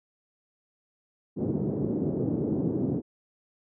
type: band-pass noise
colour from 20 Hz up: white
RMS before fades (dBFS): -28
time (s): 1.36-3.02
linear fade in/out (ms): 50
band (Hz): 110 to 380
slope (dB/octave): 24
effects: none